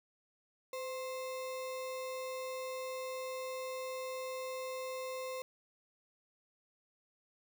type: tone with sample-and-hold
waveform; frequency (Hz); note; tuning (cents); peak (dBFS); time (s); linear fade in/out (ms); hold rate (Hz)
sine; 514; C5; -31; -38; 0.73-5.42; 2; 1575
effects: none